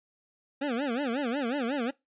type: tone with vibrato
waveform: 25% pulse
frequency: 258.9 Hz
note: C4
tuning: 18 cents flat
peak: -24 dBFS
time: 0.61-1.91 s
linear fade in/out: 10 ms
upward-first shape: sine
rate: 5.5 Hz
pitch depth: 230 cents each way
effects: noise-tail reverb RT60 0.2 s tail -23 dB re dry + resampled to 8000 Hz